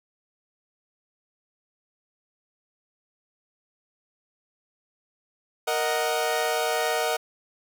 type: chord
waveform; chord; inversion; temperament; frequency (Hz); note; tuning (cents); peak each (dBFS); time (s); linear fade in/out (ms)
sawtooth; D# minor; second; equal; 466.2 / 622.3 / 740; A#4 / D#5 / F#5; 0 / 0 / 0; -24; 5.67-7.17; 10
effects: none